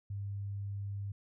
sine tone, 100 Hz, G2, 35 cents sharp, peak -36 dBFS, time 0.1-1.12 s, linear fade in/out 5 ms, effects none

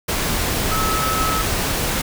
sine tone in noise, 1295 Hz, E6, 31 cents flat, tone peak -21 dBFS, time 0.71-1.42 s, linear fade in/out 10 ms, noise pink, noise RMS -21 dBFS, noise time 0.08-2.02 s, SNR -3 dB, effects none

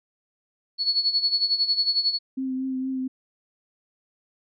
sine tone with tremolo, 4399 Hz, C#8, 14 cents flat, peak -17 dBFS, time 0.78-2.19 s, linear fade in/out 50 ms, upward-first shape sine, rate 11 Hz, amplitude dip 75%
sine tone with vibrato, 261.6 Hz, C4, in tune, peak -25 dBFS, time 2.37-3.08 s, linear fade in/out 10 ms, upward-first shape triangle, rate 4.3 Hz, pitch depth 25 cents each way
effects none

